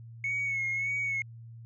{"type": "tone with vibrato", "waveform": "sine", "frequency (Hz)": 2200, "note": "C#7", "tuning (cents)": -14, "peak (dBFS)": -27, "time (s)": [0.24, 1.22], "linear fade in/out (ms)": 2, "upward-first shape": "sine", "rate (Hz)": 1.7, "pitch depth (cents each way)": 43, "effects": ["tanh soft clip ceiling -25 dBFS", "added 115 Hz sine -44 dBFS peak until 1.65 s"]}